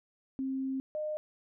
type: tone pair in turn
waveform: sine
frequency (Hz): 265.9 / 610.5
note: C4 / D#5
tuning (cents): +28 / -33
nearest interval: octave + major second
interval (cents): 1439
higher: second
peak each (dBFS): -31 / -32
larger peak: first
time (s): 0.39-0.8 / 0.95-1.17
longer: first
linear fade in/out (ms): 0
effects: none